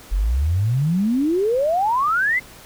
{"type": "exponential sweep", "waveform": "sine", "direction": "up", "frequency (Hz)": [42.76, 2117], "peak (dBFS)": -16, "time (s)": [0.11, 2.4], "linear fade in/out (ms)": 20, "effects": ["pink hiss -43 dBFS RMS until 2.65 s"]}